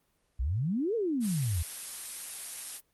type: exponential two-way sweep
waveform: sine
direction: up then down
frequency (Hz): 55.5 to 481.2 to 75.8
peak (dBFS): -27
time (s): 0.39-1.63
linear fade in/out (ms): 10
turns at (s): 0.95
type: noise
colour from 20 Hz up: blue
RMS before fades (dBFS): -36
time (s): 1.2-2.81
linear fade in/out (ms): 50
effects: pink hiss -73 dBFS RMS until 2.93 s + Opus 32 kbps